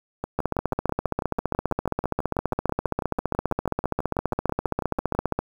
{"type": "two click trains", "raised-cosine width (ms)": 1, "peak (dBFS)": [-9, -14], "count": [76, 31], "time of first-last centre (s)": [[0.39, 5.39], [0.24, 5.15]], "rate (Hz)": [15, 6.11], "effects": ["7-bit"]}